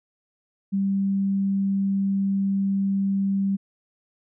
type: tone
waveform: sine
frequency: 196 Hz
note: G3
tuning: in tune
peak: -20 dBFS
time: 0.72-3.57 s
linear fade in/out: 20 ms
effects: none